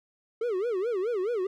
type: tone with vibrato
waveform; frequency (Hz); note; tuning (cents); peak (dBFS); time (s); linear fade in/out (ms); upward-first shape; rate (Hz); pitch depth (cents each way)
triangle; 421.8; G#4; +27; -24; 0.41-1.47; 5; sine; 4.7; 260
effects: none